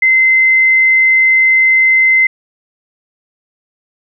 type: tone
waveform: sine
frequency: 2065 Hz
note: C7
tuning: 23 cents flat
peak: -6 dBFS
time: 0.02-2.27 s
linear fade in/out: 5 ms
effects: none